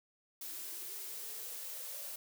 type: noise with high-pass filter sweep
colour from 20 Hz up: blue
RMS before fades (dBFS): -44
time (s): 0.41-2.16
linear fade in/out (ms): 5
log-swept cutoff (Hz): 310 to 590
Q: 8.1
effects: none